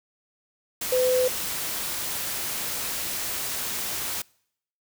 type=tone in noise; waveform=sine; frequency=507 Hz; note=B4; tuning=45 cents sharp; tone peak=-19 dBFS; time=0.92-1.28 s; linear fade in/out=5 ms; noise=white; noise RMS=-30 dBFS; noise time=0.81-4.22 s; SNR=+8 dB; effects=noise-tail reverb RT60 0.7 s tail -26 dB re dry